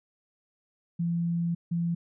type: tone pair in turn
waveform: sine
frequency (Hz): 170 / 170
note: F3 / F3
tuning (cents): -46 / -46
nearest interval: unison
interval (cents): 0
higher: neither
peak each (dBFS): -25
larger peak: neither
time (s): 0.99-1.55 / 1.71-1.95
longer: first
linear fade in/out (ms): 10
effects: none